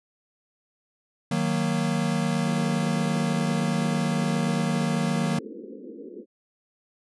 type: chord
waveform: square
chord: D# minor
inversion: none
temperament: equal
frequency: 155.56 / 185 / 233.1 Hz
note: D#3 / F#3 / A#3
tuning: 0 / 0 / 0 cents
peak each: -28 dBFS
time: 1.31-5.39 s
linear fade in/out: 5 ms
type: band-pass noise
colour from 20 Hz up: white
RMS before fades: -40 dBFS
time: 2.43-6.26 s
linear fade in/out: 50 ms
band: 200 to 490 Hz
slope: 96 dB/octave
effects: resampled to 24000 Hz